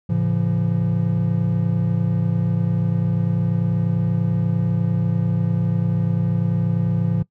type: chord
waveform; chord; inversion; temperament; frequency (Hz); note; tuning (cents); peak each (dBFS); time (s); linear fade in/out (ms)
triangle; A augmented; none; equal with one note detuned; 110 / 138.59 / 170.33; A2 / C#3 / E#3; 0 / 0 / -43; -20 / -22 / -18; 0.09-7.23; 10
effects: noise-tail reverb RT60 0.1 s tail -20 dB re dry